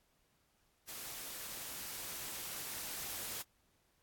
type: noise with level ramp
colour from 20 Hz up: white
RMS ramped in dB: -46 to -42 dBFS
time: 0.87-3.43 s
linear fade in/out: 20 ms
effects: pink hiss -75 dBFS RMS until 4.02 s + AAC 64 kbps